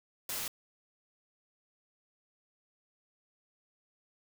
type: noise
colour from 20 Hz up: white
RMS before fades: -37 dBFS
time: 0.29-0.48 s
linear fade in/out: 2 ms
effects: none